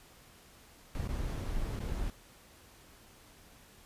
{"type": "noise with dropouts", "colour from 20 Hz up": "brown", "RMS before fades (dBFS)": -35, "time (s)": [0.95, 2.1], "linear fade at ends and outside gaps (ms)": 1, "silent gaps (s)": [[1.076, 1.09], [1.792, 1.803]], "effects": ["pink hiss -58 dBFS RMS until 3.85 s", "resampled to 32000 Hz"]}